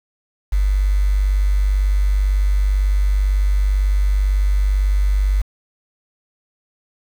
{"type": "tone with quantisation", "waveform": "sine", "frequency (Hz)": 49, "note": "G1", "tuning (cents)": 0, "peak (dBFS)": -13, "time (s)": [0.52, 5.42], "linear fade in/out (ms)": 10, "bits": 6, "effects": []}